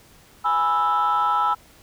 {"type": "chord", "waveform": "sine", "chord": "E major", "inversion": "first", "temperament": "equal", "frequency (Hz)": [830.6, 987.8, 1318.5], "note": ["G#5", "B5", "E6"], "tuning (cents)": [0, 0, 0], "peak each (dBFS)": [-22, -22, -19], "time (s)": [0.44, 1.55], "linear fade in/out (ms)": 20, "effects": ["tanh soft clip ceiling -13 dBFS", "pink hiss -52 dBFS RMS until 1.82 s"]}